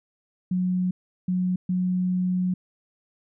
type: tone bursts at uneven times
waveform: sine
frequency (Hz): 182.4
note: F#3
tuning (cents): -24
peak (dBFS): -21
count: 3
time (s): 0.51-0.91 / 1.28-1.56 / 1.69-2.54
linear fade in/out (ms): 5
effects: none